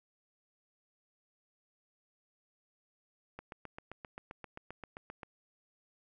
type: click train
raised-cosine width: 0.5 ms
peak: -29 dBFS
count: 15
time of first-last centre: 3.39-5.232 s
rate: 7.6 Hz
effects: none